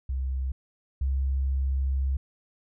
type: tone pair in turn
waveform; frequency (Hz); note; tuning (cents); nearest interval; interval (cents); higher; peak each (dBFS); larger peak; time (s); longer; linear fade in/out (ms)
sine; 65.6 / 67.06; C2 / C2; +5 / +43; unison; 38; second; -26 / -23; second; 0.09-0.52 / 1.01-2.17; second; 5
effects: none